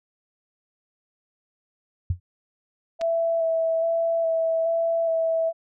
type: tone with exponential decay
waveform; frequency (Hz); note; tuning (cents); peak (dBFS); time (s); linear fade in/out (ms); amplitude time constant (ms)
sine; 89; F2; +33; -17; 2.1-2.2; 5; 20
type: tone with vibrato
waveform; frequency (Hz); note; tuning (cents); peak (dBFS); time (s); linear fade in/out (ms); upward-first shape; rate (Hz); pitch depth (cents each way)
sine; 659.3; E5; 0; -20; 2.99-5.53; 50; square; 1.2; 14
type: clicks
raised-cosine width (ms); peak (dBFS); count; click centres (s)
0.2; -20; 2; 3.012 / 3.016
effects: none